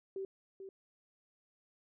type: tone with echo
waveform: sine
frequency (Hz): 386.2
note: G4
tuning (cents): -26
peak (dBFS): -37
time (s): 0.16-0.25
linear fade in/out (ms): 2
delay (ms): 440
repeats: 1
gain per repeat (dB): -8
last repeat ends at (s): 0.69
effects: none